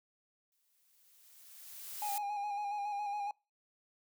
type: noise with exponential growth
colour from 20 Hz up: blue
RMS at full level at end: -39 dBFS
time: 0.52-2.18 s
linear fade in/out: 1 ms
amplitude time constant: 360 ms
type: tone with vibrato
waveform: triangle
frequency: 820 Hz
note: G#5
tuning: 22 cents flat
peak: -33 dBFS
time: 2.02-3.31 s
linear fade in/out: 2 ms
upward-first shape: square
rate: 7.2 Hz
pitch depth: 30 cents each way
effects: noise-tail reverb RT60 0.3 s tail -26 dB re dry